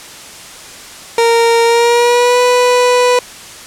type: tone with pitch glide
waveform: 30% pulse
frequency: 463.7 to 494.1 Hz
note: A#4 to B4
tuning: -9 to +1 cents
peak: -5 dBFS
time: 1.18-3.19 s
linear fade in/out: 2 ms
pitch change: +110 cents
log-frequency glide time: 1.64-2.4 s
effects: white hiss -32 dBFS RMS until 3.66 s + low-pass 9000 Hz 12 dB/octave